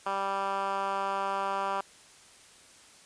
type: tone with band-pass filter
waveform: 10% pulse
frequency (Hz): 196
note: G3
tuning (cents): 0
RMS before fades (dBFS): -31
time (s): 0.06-1.81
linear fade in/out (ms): 5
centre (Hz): 1100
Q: 1.5
effects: white hiss -55 dBFS RMS until 3.05 s + resampled to 22050 Hz